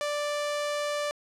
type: tone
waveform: sawtooth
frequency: 587.3 Hz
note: D5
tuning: in tune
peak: -24 dBFS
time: 0.01-1.11 s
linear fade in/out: 0 ms
effects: low-pass 9000 Hz 12 dB/octave